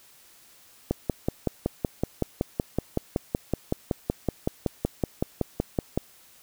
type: click train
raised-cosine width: 2 ms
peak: -10 dBFS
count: 28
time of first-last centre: 0.91-5.976 s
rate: 5.33 Hz
effects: white hiss -55 dBFS RMS until 6.42 s